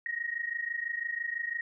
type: tone pair together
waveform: sine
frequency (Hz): 1864.7 / 1890.7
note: A#6 / A#6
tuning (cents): 0 / +24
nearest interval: unison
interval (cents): 24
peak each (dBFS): -35 / -34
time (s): 0.06-1.61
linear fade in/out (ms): 2
effects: none